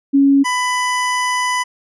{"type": "tone pair in turn", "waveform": ["sine", "25% pulse"], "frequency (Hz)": [277.2, 996.4], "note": ["C#4", "B5"], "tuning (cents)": [0, 15], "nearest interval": "octave + minor seventh", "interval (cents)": 2215, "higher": "second", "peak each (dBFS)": [-8, -12], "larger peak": "first", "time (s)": [[0.13, 0.44], [0.44, 1.64]], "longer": "second", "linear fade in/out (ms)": 20, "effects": ["resampled to 24000 Hz"]}